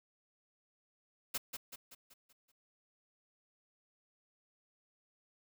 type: noise with echo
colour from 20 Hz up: white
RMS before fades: -36 dBFS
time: 1.34-1.38 s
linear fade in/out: 10 ms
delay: 190 ms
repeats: 6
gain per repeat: -6 dB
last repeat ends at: 2.52 s
effects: none